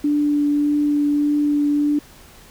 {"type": "tone with vibrato", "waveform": "sine", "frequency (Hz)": 292.6, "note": "D4", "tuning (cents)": -6, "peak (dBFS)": -15, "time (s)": [0.04, 1.99], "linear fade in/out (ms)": 5, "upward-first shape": "triangle", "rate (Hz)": 1.7, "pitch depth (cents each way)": 11, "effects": ["pink hiss -46 dBFS RMS until 2.5 s"]}